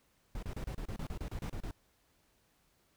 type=noise bursts; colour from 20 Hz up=brown; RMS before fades=-39 dBFS; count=13; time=0.35-1.711 s; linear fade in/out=2 ms; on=77 ms; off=30 ms; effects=pink hiss -72 dBFS RMS until 2.96 s